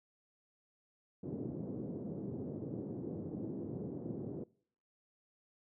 white band-pass noise, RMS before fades -42 dBFS, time 1.23-4.44 s, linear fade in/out 5 ms, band 110 to 380 Hz, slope 24 dB/octave, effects noise-tail reverb RT60 0.6 s tail -24 dB re dry

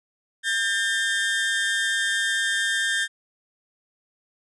30% pulse tone pair together, 1600 / 1802.2 Hz, G6 / A6, +35 / +41 cents, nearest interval major second, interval 206 cents, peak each -22 dBFS, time 0.43-3.08 s, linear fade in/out 50 ms, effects resampled to 24000 Hz

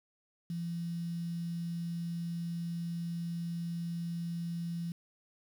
sine tone with quantisation, 170 Hz, F3, 46 cents flat, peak -34 dBFS, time 0.5-4.92 s, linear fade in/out 2 ms, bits 9, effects none

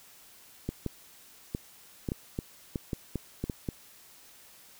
clicks, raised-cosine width 3 ms, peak -18 dBFS, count 12, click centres 0.69 / 0.863 / 1.549 / 2.088 / 2.119 / 2.389 / 2.758 / 2.932 / 3.157 / 3.44 / 3.498 / 3.688 s, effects white hiss -55 dBFS RMS until 4.79 s

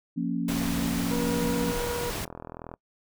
sine chord, Bb minor, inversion second, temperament equal, 174.61 / 233.1 / 277.2 Hz, F3 / Bb3 / Db4, 0 / 0 / 0 cents, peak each -30 dBFS, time 0.16-1.73 s, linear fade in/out 20 ms
pink noise, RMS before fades -33 dBFS, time 0.48-2.25 s, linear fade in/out 5 ms
harmonic tone, 480.1 Hz, B4, 49 cents flat, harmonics 1 / 2 / 3, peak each -30 / -38 / -45 dBFS, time 1.11-2.1 s, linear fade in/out 2 ms
click train, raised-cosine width 1 ms, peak -24 dBFS, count 43, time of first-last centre 1.72-2.739 s, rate 41.2 Hz
effects noise-tail reverb RT60 0.1 s tail -25 dB re dry

